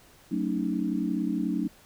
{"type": "chord", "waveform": "sine", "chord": "D# half-diminished seventh", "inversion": "first", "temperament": "just", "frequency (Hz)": [186.68, 224, 280, 311.1], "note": ["F#3", "A3", "C#4", "D#4"], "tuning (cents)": [16, 31, 18, 0], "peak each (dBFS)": -31, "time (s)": [0.31, 1.68], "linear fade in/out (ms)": 10, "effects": ["pink hiss -56 dBFS RMS until 1.85 s"]}